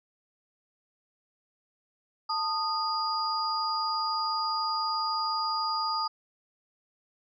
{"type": "tone cluster", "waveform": "sine", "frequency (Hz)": [885, 1237, 4853], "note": ["A5", "D#6", "D#8"], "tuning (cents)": [10, -10, -44], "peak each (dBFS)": [-32, -30, -32], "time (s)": [2.29, 6.08], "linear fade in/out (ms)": 10, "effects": []}